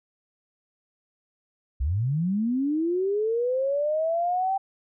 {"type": "linear sweep", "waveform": "sine", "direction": "up", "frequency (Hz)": [58.27, 784], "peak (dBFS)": -22, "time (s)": [1.8, 4.58], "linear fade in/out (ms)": 10, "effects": []}